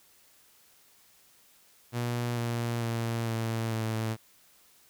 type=tone with pitch steps; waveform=sawtooth; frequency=120 / 117.8 / 115.64 / 113.53 / 111.45 Hz; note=B2 / A#2 / A#2 / A#2 / A2; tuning=-49 / +19 / -13 / -45 / +23 cents; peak=-25 dBFS; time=1.92-4.17 s; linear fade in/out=50 ms; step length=450 ms; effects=white hiss -61 dBFS RMS until 4.89 s